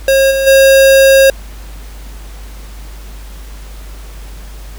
square tone with level steps, 540 Hz, C#5, 45 cents flat, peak -7 / -12 / -4 dBFS, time 0.08-1.3 s, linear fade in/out 2 ms, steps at 0.3 / 0.46 s, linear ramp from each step 20 ms, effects added 50 Hz sine -27 dBFS peak until 4.78 s + pink hiss -38 dBFS RMS until 4.78 s

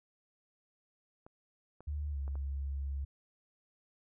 clicks, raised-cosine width 1 ms, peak -38 dBFS, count 4, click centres 1.265 / 1.806 / 2.279 / 2.355 s
sine tone with pitch glide, 73.7 to 69.16 Hz, D2 to C#2, +7 to -3 cents, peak -34 dBFS, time 1.87-3.05 s, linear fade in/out 10 ms, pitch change -110 cents, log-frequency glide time 2.11-2.18 s
effects none

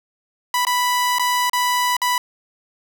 sawtooth tone with dropouts, 987.8 Hz, B5, in tune, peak -13 dBFS, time 0.54-2.18 s, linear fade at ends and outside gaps 2 ms, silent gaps 0.651-0.668 / 1.185-1.195 / 1.497-1.532 / 1.967-2.017 s, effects none

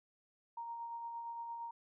sine tone with tremolo, 932 Hz, A#5, 1 cent flat, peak -40 dBFS, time 0.57-1.71 s, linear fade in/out 5 ms, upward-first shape sine, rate 8.7 Hz, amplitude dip 30%, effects none

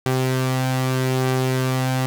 sawtooth tone pair together, 129.63 / 389.7 Hz, C3 / G4, -16 / -10 cents, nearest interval octave + perfect fifth, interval 1906 cents, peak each -15 / -24 dBFS, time 0.06-2.06 s, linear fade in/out 0 ms, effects none

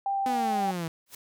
sine tone with vibrato, 788 Hz, G5, 9 cents sharp, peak -25 dBFS, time 0.06-0.71 s, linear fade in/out 2 ms, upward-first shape sine, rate 5 Hz, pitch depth 8 cents each way
sawtooth linear sweep, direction down, 255.2 to 159.7 Hz, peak -26 dBFS, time 0.26-0.88 s, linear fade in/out 2 ms
white noise with exponential growth, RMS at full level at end -38 dBFS, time 1.06-1.15 s, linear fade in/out 5 ms, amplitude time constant 19 ms
effects none

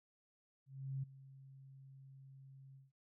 sine tone with ADSR envelope, 135 Hz, C#3, 45 cents flat, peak -37 dBFS, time 0.66-2.92 s, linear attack 370 ms, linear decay 11 ms, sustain -18 dB, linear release 170 ms, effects none

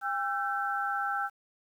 sine tone cluster, 803 / 1342 / 1542 Hz, G5 / E6 / G6, +41 / +31 / -29 cents, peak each -33 / -32 / -34 dBFS, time 0.01-1.3 s, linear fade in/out 50 ms, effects 10-bit

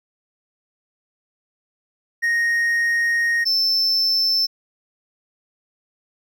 triangle tone pair in turn, 1864.7 / 5305 Hz, A#6 / E8, 0 / +10 cents, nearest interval octave + tritone, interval 1810 cents, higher second, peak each -15 / -15 dBFS, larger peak neither, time 2.22-3.45 / 3.45-4.47 s, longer first, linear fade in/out 20 ms, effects none

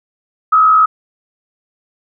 sine tone with frequency modulation, 1278 Hz, D#6, 46 cents sharp, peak -6 dBFS, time 0.52-0.86 s, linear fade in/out 10 ms, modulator 62.3 Hz, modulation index 0.6, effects none

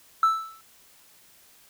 triangle tone with exponential decay, 1318.5 Hz, E6, in tune, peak -11 dBFS, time 0.23-0.61 s, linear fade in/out 2 ms, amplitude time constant 81 ms, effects tanh soft clip ceiling -12 dBFS + white hiss -56 dBFS RMS until 1.69 s

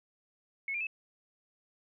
sine tone with pitch steps, 2192 / 2390 / 2607 Hz, C#7 / D7 / E7, -20 / +30 / -20 cents, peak -32 dBFS, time 0.68-0.869 s, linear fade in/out 2 ms, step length 63 ms, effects none

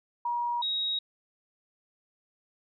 sine tone pair in turn, 955 / 3791 Hz, A#5 / A#7, +42 / +28 cents, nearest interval 2 octaves, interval 2386 cents, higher second, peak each -27 dBFS, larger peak neither, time 0.25-0.62 / 0.62-0.99 s, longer neither, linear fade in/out 5 ms, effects none

